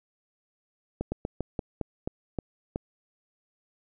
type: slowing click train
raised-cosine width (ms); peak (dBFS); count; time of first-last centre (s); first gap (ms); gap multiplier
2; -16; 9; 1.01-2.759; 110; 1.19
effects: none